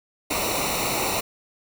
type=noise with comb filter; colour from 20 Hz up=pink; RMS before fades=-25 dBFS; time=0.3-1.21 s; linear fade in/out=10 ms; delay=0.61 ms; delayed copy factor=-0.8; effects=none